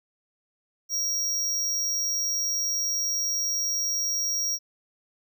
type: tone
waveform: square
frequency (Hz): 5650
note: F8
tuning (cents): +19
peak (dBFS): -25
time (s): 0.89-4.59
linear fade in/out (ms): 50
effects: none